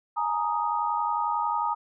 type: chord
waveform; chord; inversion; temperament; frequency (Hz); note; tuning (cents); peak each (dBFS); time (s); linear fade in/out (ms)
sine; Ab suspended second; none; equal with one note detuned; 841.2 / 932.3 / 1244.5; Ab5 / Bb5 / Eb6; +22 / 0 / 0; -30 / -27 / -29; 0.16-1.75; 20
effects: none